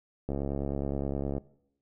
click train, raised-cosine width 2 ms, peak -19 dBFS, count 77, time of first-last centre 0.29-1.38 s, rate 69.7 Hz, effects noise-tail reverb RT60 0.7 s tail -19 dB re dry

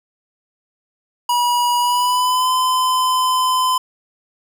square tone with pitch glide, 968 to 1020.8 Hz, B5 to C6, -35 to -43 cents, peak -15 dBFS, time 1.29-3.78 s, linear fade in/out 5 ms, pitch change +92 cents, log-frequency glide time 1.79-2.5 s, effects none

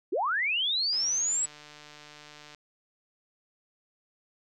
sine linear sweep, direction up, 295.4 to 7902 Hz, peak -25 dBFS, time 0.12-1.46 s, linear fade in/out 10 ms
click train, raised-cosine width 0.2 ms, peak -31 dBFS, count 242, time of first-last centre 0.93-2.547 s, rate 149 Hz
effects none

